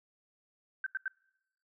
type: tone bursts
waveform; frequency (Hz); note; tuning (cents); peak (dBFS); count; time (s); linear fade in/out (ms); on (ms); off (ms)
sine; 1550; G6; -20; -31; 3; 0.84-1.08; 2; 24; 84
effects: noise-tail reverb RT60 0.9 s tail -26 dB re dry